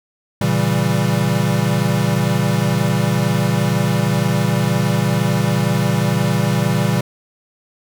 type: chord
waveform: square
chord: A# diminished seventh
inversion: none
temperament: equal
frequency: 116.54 / 138.59 / 164.81 / 196 Hz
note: A#2 / C#3 / E3 / G3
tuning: 0 / 0 / 0 / 0 cents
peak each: -21 dBFS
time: 0.41-7.01 s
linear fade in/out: 5 ms
effects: none